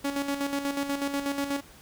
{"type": "tone with tremolo", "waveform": "sawtooth", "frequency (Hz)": 280.6, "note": "C#4", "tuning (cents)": 21, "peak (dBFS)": -22, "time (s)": [0.04, 1.61], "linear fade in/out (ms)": 10, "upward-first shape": "square", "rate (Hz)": 8.2, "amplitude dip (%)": 55, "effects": ["pink hiss -52 dBFS RMS until 1.81 s"]}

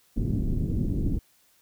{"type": "low-pass noise", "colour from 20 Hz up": "pink", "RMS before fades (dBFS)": -26, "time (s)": [0.16, 1.19], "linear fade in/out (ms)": 10, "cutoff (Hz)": 300, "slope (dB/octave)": 24, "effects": ["white hiss -63 dBFS RMS until 1.61 s"]}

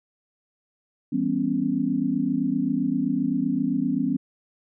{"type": "chord", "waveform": "sine", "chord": "C# half-diminished seventh", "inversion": "first", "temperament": "just", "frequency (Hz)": [166.31, 199.57, 249.5, 277.2], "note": ["E3", "G3", "B3", "C#4"], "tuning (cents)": [16, 31, 18, 0], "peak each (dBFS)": [-31, -29, -25, -25], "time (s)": [1.12, 4.17], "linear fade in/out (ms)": 10, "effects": []}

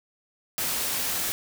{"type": "noise", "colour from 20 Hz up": "white", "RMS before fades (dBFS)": -28, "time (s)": [0.58, 1.32], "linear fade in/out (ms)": 0, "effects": []}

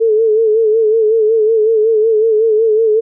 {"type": "tone with vibrato", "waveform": "sine", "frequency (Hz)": 440, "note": "A4", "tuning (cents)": 0, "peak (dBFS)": -8, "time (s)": [0, 3.01], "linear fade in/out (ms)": 20, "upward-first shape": "sine", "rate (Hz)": 5.4, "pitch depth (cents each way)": 64, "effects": []}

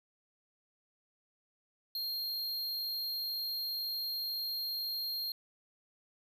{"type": "tone", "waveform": "square", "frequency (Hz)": 4217, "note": "C8", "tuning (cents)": 13, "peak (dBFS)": -35, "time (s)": [1.95, 5.32], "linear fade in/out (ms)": 2, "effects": []}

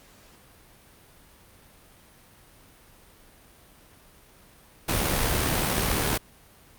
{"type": "noise with amplitude modulation", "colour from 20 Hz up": "pink", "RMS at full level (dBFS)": -23, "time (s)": [4.88, 6.18], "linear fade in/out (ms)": 10, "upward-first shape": "sine", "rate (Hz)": 74.6, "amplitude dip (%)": 40, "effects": ["pink hiss -54 dBFS RMS until 6.78 s", "Opus 48 kbps"]}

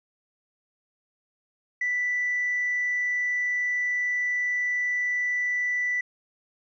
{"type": "tone with hard clipping", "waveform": "sine", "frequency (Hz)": 1975.5, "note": "B6", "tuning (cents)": 0, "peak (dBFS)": -24, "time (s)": [1.81, 6.01], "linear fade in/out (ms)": 5, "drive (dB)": 1, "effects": ["resampled to 16000 Hz"]}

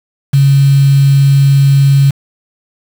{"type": "tone with quantisation", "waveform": "sine", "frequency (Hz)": 138.59, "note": "C#3", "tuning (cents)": 0, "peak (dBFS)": -4, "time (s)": [0.33, 2.11], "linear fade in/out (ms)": 10, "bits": 4, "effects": []}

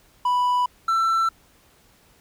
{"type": "tone pair in turn", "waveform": "triangle", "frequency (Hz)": [987.8, 1338.1], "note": ["B5", "E6"], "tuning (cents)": [0, 26], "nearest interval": "perfect fourth", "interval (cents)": 526, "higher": "second", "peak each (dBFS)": -16, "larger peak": "neither", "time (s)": [[0.25, 0.66], [0.88, 1.29]], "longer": "neither", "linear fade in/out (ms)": 5, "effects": ["pink hiss -57 dBFS RMS until 2.2 s"]}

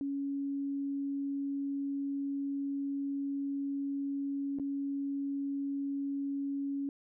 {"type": "tone with dropouts", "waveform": "sine", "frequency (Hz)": 278.9, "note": "C#4", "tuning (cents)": 11, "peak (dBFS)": -32, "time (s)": [0.01, 6.89], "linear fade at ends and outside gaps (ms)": 1, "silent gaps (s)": [4.587, 4.597], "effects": []}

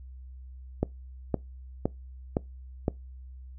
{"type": "click train", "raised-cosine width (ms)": 2, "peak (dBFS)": -11, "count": 5, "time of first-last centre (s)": [0.83, 2.881], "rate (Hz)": 1.95, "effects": ["noise-tail reverb RT60 0.2 s tail -23 dB re dry", "added 64 Hz sine -42 dBFS peak until 3.58 s"]}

